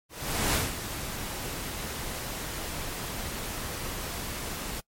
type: noise with ADSR envelope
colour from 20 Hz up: pink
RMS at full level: -25 dBFS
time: 0.09-4.81 s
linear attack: 440 ms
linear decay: 180 ms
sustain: -10 dB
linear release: 17 ms
effects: noise-tail reverb RT60 0.1 s tail -23 dB re dry + MP3 64 kbps